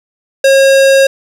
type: tone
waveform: square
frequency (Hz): 542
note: C#5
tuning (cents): -39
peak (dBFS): -5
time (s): 0.44-1.07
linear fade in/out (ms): 5
effects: low-pass 10000 Hz 12 dB/octave + 7-bit